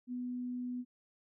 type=tone; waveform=sine; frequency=247.7 Hz; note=B3; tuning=5 cents sharp; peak=-36 dBFS; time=0.07-0.85 s; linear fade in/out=50 ms; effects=none